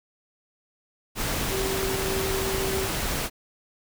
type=tone in noise; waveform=sine; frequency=385.5 Hz; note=G4; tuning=29 cents flat; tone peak=-28 dBFS; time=1.49-2.9 s; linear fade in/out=50 ms; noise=pink; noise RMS=-28 dBFS; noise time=1.15-3.3 s; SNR=-3 dB; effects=none